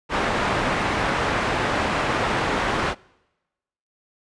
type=low-pass noise; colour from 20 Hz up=white; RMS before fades=-23 dBFS; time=0.09-2.95 s; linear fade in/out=50 ms; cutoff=1500 Hz; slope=12 dB/octave; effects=noise-tail reverb RT60 1.0 s tail -25 dB re dry + resampled to 22050 Hz